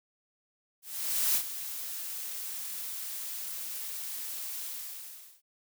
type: noise with ADSR envelope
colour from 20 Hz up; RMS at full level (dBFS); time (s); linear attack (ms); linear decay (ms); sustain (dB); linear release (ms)
blue; -26; 0.82-5.42; 530; 76; -12; 780
effects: none